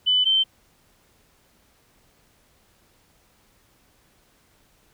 sine tone pair in turn, 3000 / 3102 Hz, F#7 / G7, +23 / -19 cents, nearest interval minor second, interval 58 cents, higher second, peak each -16 / -16 dBFS, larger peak neither, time 0.06-0.25 / 0.25-0.44 s, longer neither, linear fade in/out 20 ms, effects pink hiss -61 dBFS RMS until 4.93 s

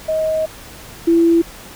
sine tone pair in turn, 631 / 334.9 Hz, D#5 / E4, +24 / +27 cents, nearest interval major seventh, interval 1097 cents, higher first, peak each -15 / -9 dBFS, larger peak second, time 0.08-0.46 / 1.07-1.42 s, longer first, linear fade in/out 10 ms, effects pink hiss -37 dBFS RMS until 1.75 s

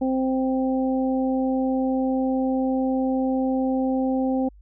harmonic tone, 261.6 Hz, C4, in tune, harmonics 1 / 2 / 3, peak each -21 / -27 / -31 dBFS, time 0.01-4.49 s, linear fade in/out 10 ms, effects added 50 Hz sine -46 dBFS peak until 4.61 s

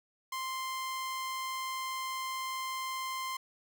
sawtooth tone, 1046.5 Hz, C6, in tune, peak -31 dBFS, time 0.32-3.37 s, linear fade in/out 5 ms, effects none

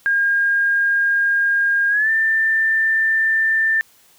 sine tone with pitch glide, 1617 to 1783.8 Hz, G#6 to A6, -47 to +23 cents, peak -14 dBFS, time 0.06-3.81 s, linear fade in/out 0 ms, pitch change +170 cents, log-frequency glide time 1.89-2.1 s, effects white hiss -53 dBFS RMS until 4.18 s

